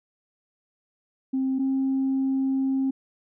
sine tone pair in turn, 264.2 / 267.3 Hz, C4 / C4, +17 / +37 cents, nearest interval unison, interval 20 cents, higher second, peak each -21 / -20 dBFS, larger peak second, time 1.33-1.59 / 1.59-2.91 s, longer second, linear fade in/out 10 ms, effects tanh soft clip ceiling -18 dBFS

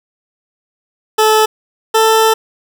20% pulse tone pair in turn, 434.2 / 443.1 Hz, A4 / A4, -23 / +12 cents, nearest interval unison, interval 35 cents, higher second, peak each -3 dBFS, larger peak neither, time 1.18-1.46 / 1.94-2.34 s, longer second, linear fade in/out 10 ms, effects 7-bit

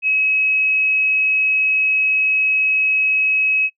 sine tone, 2559 Hz, D#7, 48 cents sharp, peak -14 dBFS, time 0.02-3.7 s, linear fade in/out 50 ms, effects noise-tail reverb RT60 0.1 s tail -24 dB re dry

